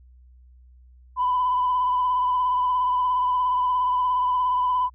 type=tone with vibrato; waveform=sine; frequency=1000 Hz; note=B5; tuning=21 cents sharp; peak=-18 dBFS; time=1.16-4.9 s; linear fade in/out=50 ms; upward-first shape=triangle; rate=17 Hz; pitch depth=32 cents each way; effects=tanh soft clip ceiling -15 dBFS + added 62 Hz sine -48 dBFS peak until 4.94 s